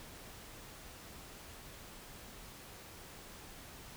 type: silence
effects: pink hiss -52 dBFS RMS until 3.96 s